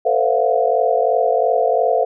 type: tone cluster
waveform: sine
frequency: 448.3 / 511 / 562 / 675 / 718 Hz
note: A4 / C5 / C#5 / E5 / F5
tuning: +32 / -41 / +24 / +41 / +48 cents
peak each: -20 / -19 / -26 / -18 / -20 dBFS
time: 0.05-2.05 s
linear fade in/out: 10 ms
effects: none